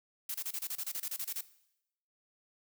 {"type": "noise bursts", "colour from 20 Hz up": "blue", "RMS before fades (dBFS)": -37, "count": 14, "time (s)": [0.29, 1.41], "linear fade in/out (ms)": 5, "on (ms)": 54, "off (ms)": 28, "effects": ["noise-tail reverb RT60 0.8 s tail -17 dB re dry"]}